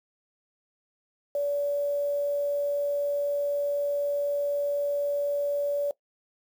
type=tone with quantisation; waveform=sine; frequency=574 Hz; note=D5; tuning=40 cents flat; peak=-24 dBFS; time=1.35-5.91 s; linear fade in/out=2 ms; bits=8; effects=noise-tail reverb RT60 0.1 s tail -19 dB re dry